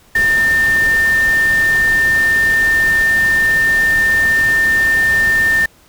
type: tone in noise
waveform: sine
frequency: 1800 Hz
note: A6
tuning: 39 cents sharp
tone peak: -10 dBFS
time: 0.15-5.66 s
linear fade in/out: 5 ms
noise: pink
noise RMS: -26 dBFS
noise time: 0.15-5.66 s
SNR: +13 dB
effects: pink hiss -49 dBFS RMS until 5.88 s